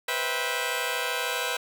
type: chord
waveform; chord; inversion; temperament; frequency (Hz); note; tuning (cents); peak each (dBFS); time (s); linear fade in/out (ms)
10% pulse; C major seventh; third; just; 490.5 / 523.3 / 654.1 / 784.9; B4 / C5 / E5 / G5; -12 / 0 / -14 / +2; -22 / -26 / -25 / -27; 0.08-1.57; 5
effects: none